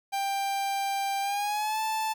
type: tone with pitch glide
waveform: 45% pulse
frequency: 790 to 876.6 Hz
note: G5 to A5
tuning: +13 to -7 cents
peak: -27 dBFS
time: 0.12-2.14 s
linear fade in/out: 20 ms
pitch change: +180 cents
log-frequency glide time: 1.21-1.81 s
effects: 10-bit